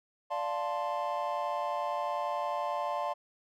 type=chord; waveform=triangle; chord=D minor seventh; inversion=none; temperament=equal; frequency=587.3 / 698.5 / 880 / 1046.5 Hz; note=D5 / F5 / A5 / C6; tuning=0 / 0 / 0 / 0 cents; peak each=-34 dBFS; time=0.3-3.14 s; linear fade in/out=20 ms; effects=tanh soft clip ceiling -19 dBFS